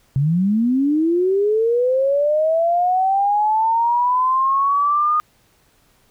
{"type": "linear sweep", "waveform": "sine", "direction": "up", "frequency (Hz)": [130.81, 1231], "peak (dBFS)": -14, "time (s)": [0.16, 5.2], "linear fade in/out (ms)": 0, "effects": ["pink hiss -58 dBFS RMS until 6.1 s"]}